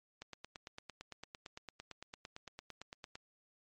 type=click train; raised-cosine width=0.2 ms; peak=-29 dBFS; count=27; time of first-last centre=0.22-3.155 s; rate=8.86 Hz; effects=MP3 48 kbps